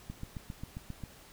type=click train; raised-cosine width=5 ms; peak=-27 dBFS; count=8; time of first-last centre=0.1-1.037 s; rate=7.47 Hz; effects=pink hiss -55 dBFS RMS until 1.32 s